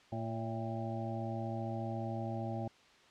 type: harmonic tone with a mistuned harmonic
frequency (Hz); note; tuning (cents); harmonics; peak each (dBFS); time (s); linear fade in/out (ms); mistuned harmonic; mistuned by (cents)
113.5; A#2; -46; 1 / 2 / 3 / 5 / 6 / 7; -39 / -42 / -45 / -46 / -45 / -44; 0.12-2.68; 5; 6; -48
effects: white hiss -62 dBFS RMS until 3.1 s + low-pass 4000 Hz 12 dB/octave